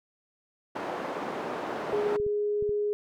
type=band-pass noise; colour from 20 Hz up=white; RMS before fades=-34 dBFS; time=0.75-2.17 s; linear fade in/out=10 ms; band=260 to 790 Hz; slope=12 dB/octave
type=tone; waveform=sine; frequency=415.3 Hz; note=G#4; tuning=in tune; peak=-25 dBFS; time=1.93-2.93 s; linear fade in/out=0 ms
type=clicks; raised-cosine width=5 ms; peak=-29 dBFS; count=4; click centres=2.2 / 2.265 / 2.625 / 2.693 s
effects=none